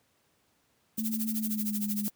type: noise with tremolo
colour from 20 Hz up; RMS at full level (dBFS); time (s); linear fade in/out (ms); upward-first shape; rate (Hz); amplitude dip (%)
violet; -32; 0.97-2.11; 20; sine; 13; 90
type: tone with pitch glide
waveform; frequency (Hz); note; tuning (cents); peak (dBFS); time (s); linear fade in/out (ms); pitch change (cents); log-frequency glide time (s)
sine; 220 to 207.7; A3 to G#3; 0 to 0; -30; 0.98-2.08; 0; -100; 1.32-1.83
effects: pink hiss -70 dBFS RMS until 2.15 s + high-pass 100 Hz 12 dB/octave